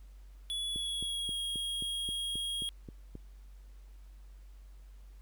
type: tone with pitch glide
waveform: square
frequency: 3400 to 3277 Hz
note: G#7 to G#7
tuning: +40 to -24 cents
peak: -34 dBFS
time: 0.5-2.69 s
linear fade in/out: 0 ms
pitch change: -64 cents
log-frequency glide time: 0.69-1.37 s
type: click train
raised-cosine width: 3 ms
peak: -31 dBFS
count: 10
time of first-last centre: 0.76-3.154 s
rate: 3.76 Hz
effects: added 48 Hz sine -49 dBFS peak until 5.21 s + pink hiss -69 dBFS RMS until 5.21 s